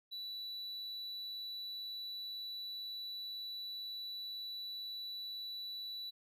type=tone; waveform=triangle; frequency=3951 Hz; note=B7; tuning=in tune; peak=-40 dBFS; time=0.11-6.11 s; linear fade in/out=20 ms; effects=none